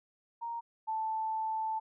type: tone pair in turn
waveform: sine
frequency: 932.3 / 880 Hz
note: A#5 / A5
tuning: 0 / 0 cents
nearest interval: minor second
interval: 100 cents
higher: first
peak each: -35 / -31 dBFS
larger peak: second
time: 0.41-0.61 / 0.87-1.8 s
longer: second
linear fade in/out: 20 ms
effects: none